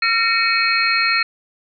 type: tone cluster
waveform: sine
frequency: 1366 / 1841 / 2239 / 2546 / 4232 Hz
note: F6 / A#6 / C#7 / D#7 / C8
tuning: -39 / -22 / +17 / +39 / +19 cents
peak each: -21 dBFS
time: 0.02-1.23 s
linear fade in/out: 5 ms
effects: none